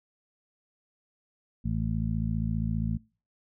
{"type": "harmonic tone", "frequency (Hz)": 55, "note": "A1", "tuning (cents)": 0, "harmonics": [1, 2, 3, 4], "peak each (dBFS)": [-32, -31, -32, -33], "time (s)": [1.64, 2.98], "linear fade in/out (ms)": 20, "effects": ["noise-tail reverb RT60 0.4 s tail -26 dB re dry"]}